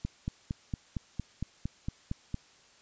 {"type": "click train", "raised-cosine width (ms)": 5, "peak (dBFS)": -20, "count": 11, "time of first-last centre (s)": [0.05, 2.344], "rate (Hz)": 4.36, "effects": ["white hiss -60 dBFS RMS until 2.81 s", "resampled to 16000 Hz"]}